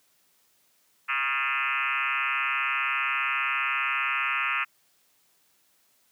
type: tone with frequency modulation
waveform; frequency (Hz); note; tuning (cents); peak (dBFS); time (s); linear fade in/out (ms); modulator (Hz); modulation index
sine; 1915; A#6; +46; -24; 1.08-4.65; 20; 135; 5.8
effects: white hiss -66 dBFS RMS until 6.11 s + high-pass 100 Hz 12 dB/octave